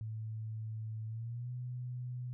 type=tone with pitch glide; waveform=sine; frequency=110 to 124.19 Hz; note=A2 to B2; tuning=0 to +10 cents; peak=-38 dBFS; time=0.01-2.33 s; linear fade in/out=0 ms; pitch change=+210 cents; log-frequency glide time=1.07-1.51 s; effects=none